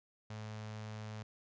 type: tone with notch filter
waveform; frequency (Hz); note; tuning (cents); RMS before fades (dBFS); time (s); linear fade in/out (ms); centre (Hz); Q
sawtooth; 108.1; A2; -30; -45; 0.3-1.23; 5; 320; 1.8
effects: resampled to 16000 Hz